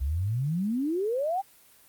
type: exponential sweep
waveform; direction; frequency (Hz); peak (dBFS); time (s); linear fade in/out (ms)
sine; up; 63 to 808; -25; 0-1.42; 20
effects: white hiss -57 dBFS RMS until 1.88 s + Opus 32 kbps